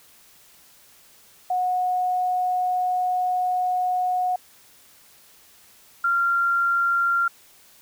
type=tone pair in turn; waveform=sine; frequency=730 / 1383.2 Hz; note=F#5 / F6; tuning=-24 / -17 cents; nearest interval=major seventh; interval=1107 cents; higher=second; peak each=-20 / -18 dBFS; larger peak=second; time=1.5-4.36 / 6.04-7.28 s; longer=first; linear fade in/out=5 ms; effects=white hiss -53 dBFS RMS until 7.81 s